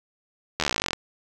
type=slowing click train; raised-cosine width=0.2 ms; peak=-6 dBFS; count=20; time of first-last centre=0.6-0.932 s; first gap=12 ms; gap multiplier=1.04; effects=none